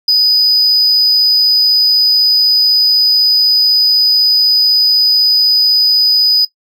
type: tone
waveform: triangle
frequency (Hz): 4978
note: D#8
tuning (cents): 0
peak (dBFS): -4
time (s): 0.08-6.45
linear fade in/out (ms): 5
effects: noise-tail reverb RT60 0.1 s tail -21 dB re dry + tanh soft clip ceiling -3 dBFS